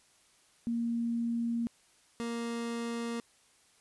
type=tone pair in turn; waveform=sine / 30% pulse; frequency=233.6 / 233.6 Hz; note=A#3 / A#3; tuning=+4 / +4 cents; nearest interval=unison; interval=0 cents; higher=neither; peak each=-29 / -31 dBFS; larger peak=first; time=0.67-1.67 / 2.2-3.2 s; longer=neither; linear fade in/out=0 ms; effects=white hiss -65 dBFS RMS until 3.8 s + resampled to 24000 Hz